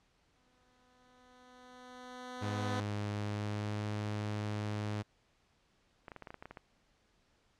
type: tone with exponential growth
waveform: 10% pulse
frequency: 250.7 Hz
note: B3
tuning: 26 cents sharp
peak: -27 dBFS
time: 0.36-2.8 s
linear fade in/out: 0 ms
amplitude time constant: 530 ms
type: tone with pitch glide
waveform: sawtooth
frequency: 103.5 to 105.07 Hz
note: G#2 to G#2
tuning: -5 to +21 cents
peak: -31 dBFS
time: 2.41-5.03 s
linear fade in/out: 20 ms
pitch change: +26 cents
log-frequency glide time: 3.12-3.83 s
type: clicks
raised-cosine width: 0.5 ms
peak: -31 dBFS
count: 11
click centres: 6.082 / 6.118 / 6.163 / 6.223 / 6.272 / 6.305 / 6.343 / 6.425 / 6.456 / 6.51 / 6.572 s
effects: pink hiss -72 dBFS RMS until 7.59 s + low-pass 6000 Hz 12 dB/octave